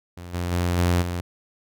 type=tone with level steps; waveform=sawtooth; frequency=87.9 Hz; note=F2; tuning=12 cents sharp; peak=-32 / -21 / -17 / -14 / -22 dBFS; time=0.17-1.21 s; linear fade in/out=5 ms; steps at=0.33 / 0.51 / 0.77 / 1.01 s; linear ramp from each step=20 ms; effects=none